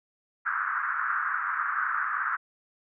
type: band-pass noise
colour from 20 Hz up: pink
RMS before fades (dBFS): -29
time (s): 0.45-2.37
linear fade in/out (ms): 20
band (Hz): 1200 to 1600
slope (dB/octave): 48
effects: none